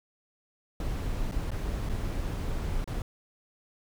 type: noise with dropouts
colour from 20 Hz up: brown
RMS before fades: -31 dBFS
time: 0.8-3.02 s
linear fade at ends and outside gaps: 2 ms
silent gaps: 1.314-1.32 / 1.507-1.516 / 1.891-1.895 / 2.843-2.875 s
effects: none